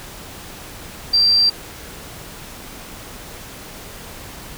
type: tone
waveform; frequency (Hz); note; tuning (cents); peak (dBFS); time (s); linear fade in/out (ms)
sine; 4707; D8; +3; -11; 1.13-1.5; 10
effects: pink hiss -36 dBFS RMS until 4.57 s